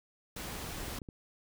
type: noise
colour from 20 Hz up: pink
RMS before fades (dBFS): -41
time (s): 0.36-0.99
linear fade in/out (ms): 5
type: clicks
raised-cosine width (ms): 3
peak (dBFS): -32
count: 9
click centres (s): 0.643 / 0.69 / 0.783 / 0.831 / 0.882 / 0.927 / 0.987 / 1.018 / 1.088
effects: none